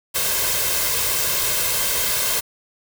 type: noise with comb filter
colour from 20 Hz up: white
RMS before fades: -21 dBFS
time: 0.14-2.41 s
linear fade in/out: 20 ms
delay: 1.9 ms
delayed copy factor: +0.6
effects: none